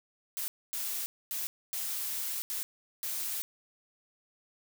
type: noise bursts at uneven times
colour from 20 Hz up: blue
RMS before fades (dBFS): -35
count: 6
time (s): 0.37-0.48 / 0.73-1.06 / 1.31-1.47 / 1.73-2.42 / 2.5-2.63 / 3.03-3.42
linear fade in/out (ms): 0
effects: none